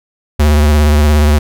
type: tone with vibrato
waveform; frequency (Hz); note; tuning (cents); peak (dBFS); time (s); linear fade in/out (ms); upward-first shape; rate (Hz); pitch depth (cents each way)
square; 74.6; D2; +28; -7; 0.39-1.39; 10; triangle; 17; 56
effects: none